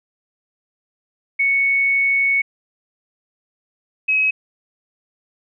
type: tone pair in turn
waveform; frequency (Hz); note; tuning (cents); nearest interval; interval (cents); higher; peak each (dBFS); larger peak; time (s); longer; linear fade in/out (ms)
sine; 2217 / 2551; C#7 / D#7; 0 / +43; major second; 243; second; -14; neither; 1.39-2.42 / 4.08-4.31; first; 10
effects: none